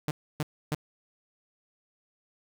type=tone bursts; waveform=sawtooth; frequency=151 Hz; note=D3; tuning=48 cents sharp; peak=-23 dBFS; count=3; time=0.08-0.747 s; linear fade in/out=0 ms; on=29 ms; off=290 ms; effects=none